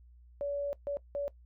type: tone bursts at uneven times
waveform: sine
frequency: 570 Hz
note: C#5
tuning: 48 cents sharp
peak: -31 dBFS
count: 3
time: 0.41-0.73 / 0.87-0.97 / 1.15-1.28 s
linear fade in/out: 0 ms
effects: noise-tail reverb RT60 0.1 s tail -19 dB re dry + added 60 Hz sine -54 dBFS peak until 1.45 s